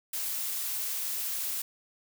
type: noise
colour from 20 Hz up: blue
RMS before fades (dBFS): -33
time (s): 0.13-1.62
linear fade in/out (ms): 5
effects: none